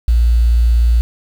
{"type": "tone with quantisation", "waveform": "sine", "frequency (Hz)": 58.27, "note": "A#1", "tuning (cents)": 0, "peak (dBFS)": -8, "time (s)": [0.08, 1.01], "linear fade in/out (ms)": 0, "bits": 6, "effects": []}